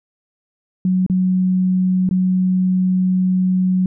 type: tone with dropouts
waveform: sine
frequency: 184.8 Hz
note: F#3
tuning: 2 cents flat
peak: -13 dBFS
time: 0.85-3.86 s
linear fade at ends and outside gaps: 2 ms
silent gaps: 1.064-1.098 / 2.091-2.11 s
effects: none